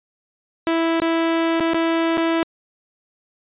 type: tone with dropouts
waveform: sawtooth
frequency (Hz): 329.6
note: E4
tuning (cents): 0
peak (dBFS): -13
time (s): 0.67-2.43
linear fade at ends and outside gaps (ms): 0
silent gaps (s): 1.001-1.019 / 1.599-1.606 / 1.735-1.744 / 2.172-2.179
effects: resampled to 8000 Hz